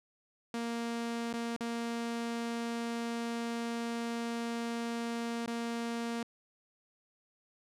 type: tone with dropouts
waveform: sawtooth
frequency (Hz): 233.3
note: A#3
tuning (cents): +2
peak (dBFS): -30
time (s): 0.54-6.23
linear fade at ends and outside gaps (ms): 2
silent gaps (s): 1.329-1.338 / 1.564-1.607 / 5.461-5.476
effects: low-pass 9000 Hz 12 dB/octave